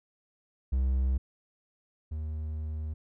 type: tone pair in turn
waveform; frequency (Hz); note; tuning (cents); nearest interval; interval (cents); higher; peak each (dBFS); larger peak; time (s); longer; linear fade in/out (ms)
triangle; 65.1 / 77.42; C2 / D#2; -8 / -8; minor third; 300; second; -22 / -30; first; 0.72-1.18 / 2.11-2.94; second; 10
effects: none